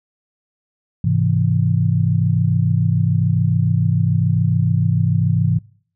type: chord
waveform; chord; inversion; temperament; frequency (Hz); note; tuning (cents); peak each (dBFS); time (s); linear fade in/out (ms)
sine; Ab augmented; none; equal; 103.83 / 130.81 / 164.81; Ab2 / C3 / E3; 0 / 0 / 0; -18; 1.04-5.59; 5
effects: noise-tail reverb RT60 0.6 s tail -26 dB re dry